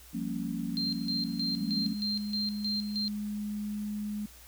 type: chord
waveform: sine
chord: G half-diminished seventh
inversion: third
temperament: equal with one note detuned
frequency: 174.61 / 196 / 229.9 / 277.2 Hz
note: F3 / G3 / Bb3 / Db4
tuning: 0 / 0 / -24 / 0 cents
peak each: -37 / -39 / -35 / -37 dBFS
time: 0.13-1.95 s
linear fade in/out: 20 ms
type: tone with tremolo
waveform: sine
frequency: 4167 Hz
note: C8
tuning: 8 cents flat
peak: -30 dBFS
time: 0.77-3.08 s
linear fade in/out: 0 ms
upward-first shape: square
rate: 3.2 Hz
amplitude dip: 80%
type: tone with pitch glide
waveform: sine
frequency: 207.7 to 209 Hz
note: G#3 to G#3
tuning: 0 to +11 cents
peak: -32 dBFS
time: 1.61-4.26 s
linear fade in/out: 5 ms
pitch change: +11 cents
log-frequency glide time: 2.15-4.05 s
effects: added 60 Hz sine -54 dBFS peak until 4.47 s + white hiss -54 dBFS RMS until 4.47 s